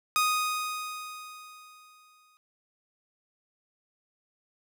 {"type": "tone with exponential decay", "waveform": "sawtooth", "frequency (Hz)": 1244.5, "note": "D#6", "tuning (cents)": 0, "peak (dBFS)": -18, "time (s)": [0.16, 2.37], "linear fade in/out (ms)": 0, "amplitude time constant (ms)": 480, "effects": []}